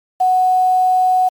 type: tone with quantisation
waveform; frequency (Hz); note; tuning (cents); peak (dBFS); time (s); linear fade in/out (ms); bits
sine; 740; F#5; 0; -10; 0.2-1.29; 10; 6
effects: MP3 96 kbps